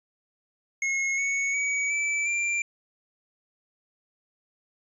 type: tone with pitch steps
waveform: square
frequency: 2168 / 2216 / 2265 / 2316 / 2367 Hz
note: C#7 / C#7 / C#7 / D7 / D7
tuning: -39 / -1 / +37 / -25 / +13 cents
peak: -25 dBFS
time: 0.82-2.62 s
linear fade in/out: 2 ms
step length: 360 ms
effects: resampled to 22050 Hz